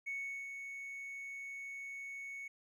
triangle tone with ADSR envelope, 2217 Hz, C#7, in tune, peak -34 dBFS, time 0.06-2.48 s, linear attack 20 ms, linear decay 390 ms, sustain -7 dB, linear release 6 ms, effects tanh soft clip ceiling -34 dBFS

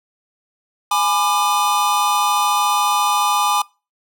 square chord, G# diminished, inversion none, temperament just, 830.6 / 996.7 / 1196.1 Hz, G#5 / B5 / D6, 0 / +16 / +31 cents, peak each -20 / -22 / -19 dBFS, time 0.91-3.62 s, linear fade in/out 5 ms, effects noise-tail reverb RT60 0.3 s tail -24 dB re dry

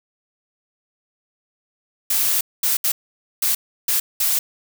blue noise bursts at uneven times, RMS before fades -19 dBFS, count 6, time 2.1-2.41 / 2.63-2.77 / 2.84-2.92 / 3.42-3.55 / 3.88-4 / 4.2-4.39 s, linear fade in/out 5 ms, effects none

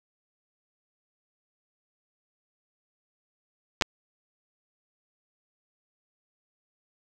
clicks, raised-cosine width 0.2 ms, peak -5 dBFS, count 2, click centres 3.812 / 3.822 s, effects none

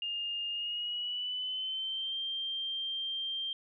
sine tone with pitch glide, 2824 to 3170 Hz, F7 to G7, +19 to +19 cents, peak -33 dBFS, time 0.02-3.53 s, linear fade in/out 2 ms, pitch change +200 cents, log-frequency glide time 0.5-2.17 s, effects none

